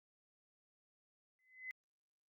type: tone with exponential growth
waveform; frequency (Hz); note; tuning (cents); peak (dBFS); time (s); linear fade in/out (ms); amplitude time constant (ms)
sine; 2032; B6; +49; -40; 1.39-1.71; 0; 69
effects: Opus 48 kbps